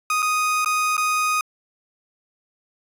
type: tone with dropouts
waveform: 30% pulse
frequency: 1245 Hz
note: D#6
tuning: 1 cent sharp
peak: -16 dBFS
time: 0.1-1.41 s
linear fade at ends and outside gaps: 2 ms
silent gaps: 0.222-0.226 / 0.647-0.659 / 0.968-0.978 s
effects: resampled to 32000 Hz